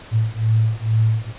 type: beating tone pair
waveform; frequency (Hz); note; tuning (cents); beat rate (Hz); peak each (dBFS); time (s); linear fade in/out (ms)
sine; 109.7 / 111.9; A2 / A2; -5 / +30; 2.2; -18; 0.11-1.33; 50
effects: pink hiss -40 dBFS RMS until 1.38 s + resampled to 8000 Hz